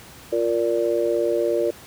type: harmonic tone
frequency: 116.54 Hz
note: A#2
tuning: in tune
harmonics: 3 / 4 / 5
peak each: -23 / -23 / -23 dBFS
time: 0.32-1.71 s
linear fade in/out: 10 ms
effects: pink hiss -44 dBFS RMS until 1.86 s + high-pass 60 Hz 12 dB/octave